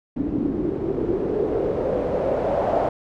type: noise with low-pass filter sweep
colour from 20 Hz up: white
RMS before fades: -23 dBFS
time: 0.16-2.89 s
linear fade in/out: 5 ms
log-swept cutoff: 280 to 680 Hz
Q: 4.5
effects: none